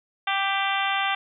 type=harmonic tone with a mistuned harmonic; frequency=392 Hz; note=G4; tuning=in tune; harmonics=2 / 3 / 4 / 5 / 6 / 7 / 8 / 9; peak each=-27 / -29 / -30 / -31 / -32 / -32 / -33 / -34 dBFS; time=0.27-1.15 s; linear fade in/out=5 ms; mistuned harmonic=5; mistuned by=+25 cents; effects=none